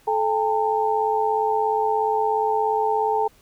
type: tone cluster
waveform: sine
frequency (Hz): 434.6 / 806 / 903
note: A4 / G5 / A5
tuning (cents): -21 / +48 / +45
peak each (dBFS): -23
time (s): 0.07-3.28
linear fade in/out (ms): 10
effects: pink hiss -56 dBFS RMS until 3.41 s